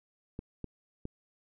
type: clicks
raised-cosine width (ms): 3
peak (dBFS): -25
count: 3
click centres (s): 0.391 / 0.643 / 1.054
effects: none